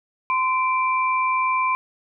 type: tone pair together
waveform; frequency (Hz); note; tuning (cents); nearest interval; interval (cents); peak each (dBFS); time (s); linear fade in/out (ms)
sine; 1028.7 / 2349; C6 / D7; -30 / 0; octave + major second; 1430; -19 / -25; 0.3-1.75; 0
effects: none